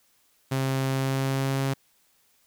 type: tone with pitch glide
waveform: sawtooth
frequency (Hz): 133.6 to 135.62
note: C3 to C#3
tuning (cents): +36 to -38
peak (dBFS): -20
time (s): 0.51-1.74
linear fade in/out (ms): 10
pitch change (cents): +26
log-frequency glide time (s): 0.88-1.59
effects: white hiss -65 dBFS RMS until 2.46 s